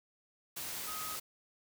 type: tone in noise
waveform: sine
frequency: 1260 Hz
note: D#6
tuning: 21 cents sharp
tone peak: -43 dBFS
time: 0.87-1.16 s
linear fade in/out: 10 ms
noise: white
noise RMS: -41 dBFS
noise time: 0.56-1.2 s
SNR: -5 dB
effects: none